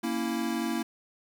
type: chord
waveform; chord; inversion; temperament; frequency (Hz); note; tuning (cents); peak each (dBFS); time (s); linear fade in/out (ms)
square; A# diminished; none; equal; 233.1 / 277.2 / 329.6; A#3 / C#4 / E4; 0 / 0 / 0; -32 / -36 / -33; 0.03-0.83; 10
effects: 9-bit